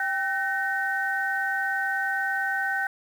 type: tone cluster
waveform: sine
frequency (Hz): 785 / 1523 / 1852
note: G5 / F#6 / A#6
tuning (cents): +2 / +50 / -12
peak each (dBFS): -30 / -26 / -31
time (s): 0-2.87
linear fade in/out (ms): 2
effects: 8-bit